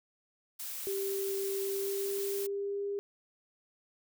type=noise; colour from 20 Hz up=blue; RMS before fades=-40 dBFS; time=0.59-2.47 s; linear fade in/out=10 ms
type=tone with pitch glide; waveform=sine; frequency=392 to 402.3 Hz; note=G4 to G4; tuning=0 to +45 cents; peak=-32 dBFS; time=0.87-2.99 s; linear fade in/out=0 ms; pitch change=+45 cents; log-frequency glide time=1.62-2.86 s
effects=none